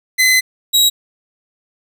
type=tone pair in turn; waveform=sawtooth; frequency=2034 / 3840 Hz; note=C7 / B7; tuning=-50 / -49 cents; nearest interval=major seventh; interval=1101 cents; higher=second; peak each=-6 dBFS; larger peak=neither; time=0.18-0.41 / 0.73-0.9 s; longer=first; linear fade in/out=20 ms; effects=none